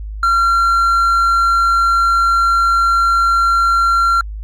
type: tone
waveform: triangle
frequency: 1371 Hz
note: F6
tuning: 32 cents flat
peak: -8 dBFS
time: 0.23-4.21 s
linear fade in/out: 2 ms
effects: added 52 Hz sine -23 dBFS peak until 4.43 s + MP3 64 kbps